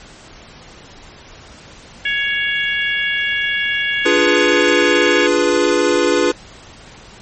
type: harmonic tone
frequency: 558 Hz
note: C#5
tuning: 11 cents sharp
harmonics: 3 / 4 / 5 / 6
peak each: -19 / -21 / -23 / -25 dBFS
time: 2.05-5.27 s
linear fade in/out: 5 ms
type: chord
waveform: square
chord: D diminished seventh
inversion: none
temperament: equal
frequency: 293.7 / 349.2 / 415.3 / 493.9 Hz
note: D4 / F4 / Ab4 / Cb5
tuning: 0 / 0 / 0 / 0 cents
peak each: -20 / -18 / -19 / -18 dBFS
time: 4.05-6.32 s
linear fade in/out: 10 ms
effects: pink hiss -40 dBFS RMS until 7.21 s + MP3 32 kbps